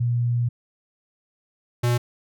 sine / square tone pair in turn, 120 / 120.83 Hz, B2 / B2, -49 / -37 cents, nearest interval unison, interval 12 cents, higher second, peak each -19 dBFS, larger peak neither, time 0-0.49 / 1.83-1.98 s, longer first, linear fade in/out 10 ms, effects none

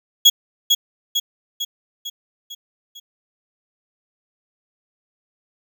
35% pulse tone with echo, 3331 Hz, G#7, 4 cents sharp, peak -5 dBFS, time 0.25-0.3 s, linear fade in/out 10 ms, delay 450 ms, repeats 6, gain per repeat -5 dB, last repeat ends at 3 s, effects none

